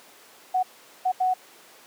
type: tone bursts at uneven times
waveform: sine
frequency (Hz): 741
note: F#5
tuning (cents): +2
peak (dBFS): -19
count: 3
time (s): 0.54-0.63 / 1.05-1.12 / 1.2-1.34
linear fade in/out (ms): 10
effects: pink hiss -50 dBFS RMS until 1.86 s + high-pass 400 Hz 12 dB/octave